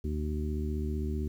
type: harmonic tone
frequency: 75.5 Hz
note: D2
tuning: 48 cents sharp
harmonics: 1 / 2 / 3 / 4 / 5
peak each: -31 / -41 / -37 / -42 / -40 dBFS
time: 0.04-1.28 s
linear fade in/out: 5 ms
effects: 10-bit